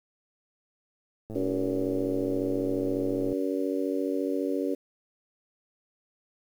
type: click train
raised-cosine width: 2 ms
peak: -26 dBFS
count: 222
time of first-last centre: 1.3-3.328 s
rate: 109 Hz
type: harmonic tone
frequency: 94.5 Hz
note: F#2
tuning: 37 cents sharp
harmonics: 3 / 4 / 5 / 6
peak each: -29 / -32 / -32 / -35 dBFS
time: 1.35-4.75 s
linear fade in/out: 10 ms
effects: 9-bit